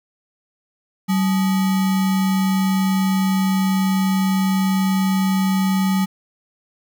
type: tone with sample-and-hold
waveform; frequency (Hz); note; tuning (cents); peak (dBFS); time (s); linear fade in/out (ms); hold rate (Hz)
sine; 190.5; G3; -49; -15; 1.08-6.06; 20; 1050
effects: none